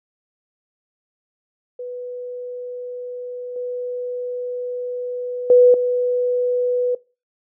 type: tone with level steps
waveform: sine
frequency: 493.9 Hz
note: B4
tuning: in tune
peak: -27 / -23 / -7 / -16 dBFS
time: 1.79-6.95 s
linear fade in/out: 5 ms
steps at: 3.56 / 5.5 / 5.74 s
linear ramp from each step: 2 ms
effects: noise-tail reverb RT60 0.3 s tail -21 dB re dry